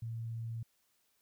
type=tone; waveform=sine; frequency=114.5 Hz; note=A#2; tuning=31 cents flat; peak=-37 dBFS; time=0.02-0.63 s; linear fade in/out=5 ms; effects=white hiss -75 dBFS RMS until 1.21 s